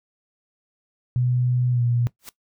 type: tone with pitch glide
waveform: sine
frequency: 124.3 to 120.07 Hz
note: B2 to B2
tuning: +12 to -48 cents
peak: -18 dBFS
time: 1.16-2.07 s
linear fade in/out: 0 ms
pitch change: -60 cents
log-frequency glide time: 1.71-1.82 s
type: noise with exponential growth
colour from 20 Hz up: white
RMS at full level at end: -34 dBFS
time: 2.19-2.29 s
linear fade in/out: 1 ms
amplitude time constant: 20 ms
effects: noise-tail reverb RT60 0.1 s tail -18 dB re dry